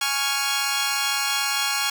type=chord; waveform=10% pulse; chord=Db major; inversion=second; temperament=equal; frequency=830.6 / 1108.7 / 1396.9 Hz; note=Ab5 / Db6 / F6; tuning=0 / 0 / 0 cents; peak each=-18 dBFS; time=0.01-1.9 s; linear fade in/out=5 ms; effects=none